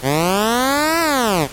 10% pulse linear two-way sweep, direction up then down, 123.47 to 340.3 to 123.47 Hz, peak -6 dBFS, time 0.02-1.48 s, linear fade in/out 50 ms, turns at 1 s, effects pink hiss -35 dBFS RMS until 1.52 s + MP3 64 kbps

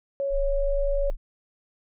sine tone with pitch glide, 554.4 to 561.5 Hz, C#5 to C#5, 0 to +22 cents, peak -24 dBFS, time 0.2-1.1 s, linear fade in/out 0 ms, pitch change +22 cents, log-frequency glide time 0.37-0.8 s
sine tone, 25.64 Hz, G#0, 21 cents flat, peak -23 dBFS, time 0.3-1.17 s, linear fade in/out 50 ms
effects none

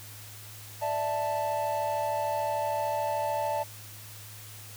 triangle chord, D suspended second, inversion none, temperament just, 587.3 / 660.7 / 881 Hz, D5 / E5 / A5, 0 / +4 / +2 cents, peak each -30 / -32 / -28 dBFS, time 0.81-3.64 s, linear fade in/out 20 ms, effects added 105 Hz sine -47 dBFS peak until 4.76 s + white hiss -47 dBFS RMS until 4.76 s

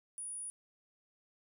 sine tone, 9710 Hz, D#9, 43 cents flat, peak -40 dBFS, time 0.18-0.5 s, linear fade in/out 0 ms, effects none

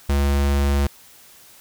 square tone, 70.3 Hz, C#2, 25 cents sharp, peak -17 dBFS, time 0.09-0.87 s, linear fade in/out 5 ms, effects white hiss -48 dBFS RMS until 1.6 s

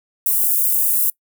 white high-pass noise, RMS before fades -17 dBFS, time 0.26-1.1 s, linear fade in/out 2 ms, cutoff 10000 Hz, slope 24 dB/octave, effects noise-tail reverb RT60 0.1 s tail -24 dB re dry

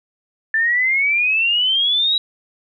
sine exponential sweep, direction up, 1760 to 3893 Hz, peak -14 dBFS, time 0.54-2.18 s, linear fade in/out 2 ms, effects none

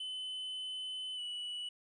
triangle tone with pitch glide, 3030 to 2949 Hz, F#7 to F#7, +40 to -6 cents, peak -37 dBFS, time 0-1.69 s, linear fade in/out 5 ms, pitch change -46 cents, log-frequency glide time 1.15-1.2 s, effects resampled to 24000 Hz + 13-bit

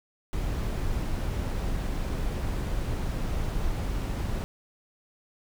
brown noise, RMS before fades -29 dBFS, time 0.33-4.44 s, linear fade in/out 0 ms, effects none

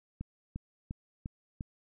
click train, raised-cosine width 5 ms, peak -25 dBFS, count 5, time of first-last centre 0.21-1.609 s, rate 2.86 Hz, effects none

